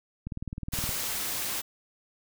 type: click train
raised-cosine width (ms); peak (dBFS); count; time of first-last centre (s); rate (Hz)
5; -22; 13; 0.27-0.892; 19.3
type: noise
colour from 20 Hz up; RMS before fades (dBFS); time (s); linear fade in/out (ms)
white; -32; 0.72-1.62; 20
effects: none